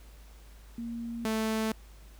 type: tone pair in turn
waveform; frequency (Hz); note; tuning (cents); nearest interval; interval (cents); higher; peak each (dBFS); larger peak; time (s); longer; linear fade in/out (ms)
sine / sawtooth; 233.1 / 220; A#3 / A3; 0 / 0; minor second; 100; first; -34 / -24; second; 0.78-1.25 / 1.25-1.72; neither; 2
effects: added 52 Hz sine -49 dBFS peak until 2.19 s + pink hiss -59 dBFS RMS until 2.19 s